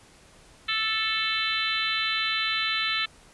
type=harmonic tone with a mistuned harmonic; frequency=440 Hz; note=A4; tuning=in tune; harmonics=3 / 4 / 5 / 6 / 7 / 8 / 9; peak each=-32 / -32 / -32 / -32 / -32 / -32 / -32 dBFS; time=0.68-3.06 s; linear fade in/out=10 ms; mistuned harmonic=9; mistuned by=+20 cents; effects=pink hiss -54 dBFS RMS until 3.33 s + resampled to 24000 Hz